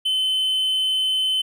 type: tone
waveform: triangle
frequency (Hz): 3054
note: G7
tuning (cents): -46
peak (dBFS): -17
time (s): 0.05-1.42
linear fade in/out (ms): 10
effects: none